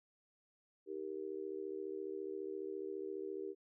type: tone with amplitude modulation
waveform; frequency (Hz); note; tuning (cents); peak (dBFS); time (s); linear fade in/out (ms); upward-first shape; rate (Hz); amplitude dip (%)
sine; 392; G4; 0; -36; 0.86-3.55; 50; sine; 74.6; 100
effects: none